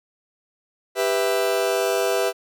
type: chord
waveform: 40% pulse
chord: E minor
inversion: first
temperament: just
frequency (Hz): 395.6 / 494.4 / 659.3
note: G4 / B4 / E5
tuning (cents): +16 / +2 / 0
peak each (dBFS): -23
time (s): 0.95-2.33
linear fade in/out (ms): 50
effects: none